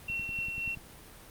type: tone with tremolo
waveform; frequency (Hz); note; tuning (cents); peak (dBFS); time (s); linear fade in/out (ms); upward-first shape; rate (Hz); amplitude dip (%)
sine; 2721; F7; -46; -31; 0.08-0.75; 5; sine; 3.8; 35
type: click train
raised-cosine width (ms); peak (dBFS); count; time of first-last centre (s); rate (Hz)
5; -31; 8; 0.1-0.773; 10.4
effects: pink hiss -51 dBFS RMS until 1.3 s + Opus 32 kbps